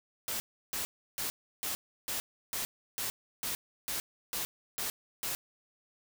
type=noise bursts; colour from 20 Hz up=white; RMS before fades=-35 dBFS; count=12; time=0.28-5.35 s; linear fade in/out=0 ms; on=120 ms; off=330 ms; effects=none